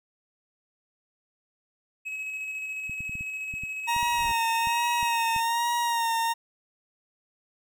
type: tone with tremolo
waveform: triangle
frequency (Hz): 2562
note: E7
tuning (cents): -50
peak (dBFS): -29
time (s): 2.05-5.41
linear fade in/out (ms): 20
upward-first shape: square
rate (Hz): 14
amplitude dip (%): 25
type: clicks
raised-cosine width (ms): 5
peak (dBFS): -29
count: 12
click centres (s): 2.896 / 3.006 / 3.095 / 3.154 / 3.209 / 3.539 / 3.636 / 3.964 / 4.029 / 4.672 / 5.029 / 5.363
type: noise with exponential growth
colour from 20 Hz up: brown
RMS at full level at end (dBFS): -35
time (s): 3.86-4.32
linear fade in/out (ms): 5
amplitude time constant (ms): 100
type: tone with vibrato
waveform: 40% pulse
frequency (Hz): 932.3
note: A#5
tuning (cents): 0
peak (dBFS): -23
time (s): 3.87-6.34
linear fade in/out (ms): 20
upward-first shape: sine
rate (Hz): 1.2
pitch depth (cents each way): 36
effects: none